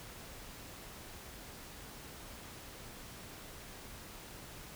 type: silence
effects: pink hiss -50 dBFS RMS until 4.75 s